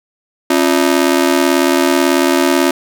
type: ring-modulated tone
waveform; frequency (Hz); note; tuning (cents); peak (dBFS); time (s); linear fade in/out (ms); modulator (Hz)
sawtooth; 310; D#4; -6; -3; 0.5-2.71; 5; 39.1
effects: none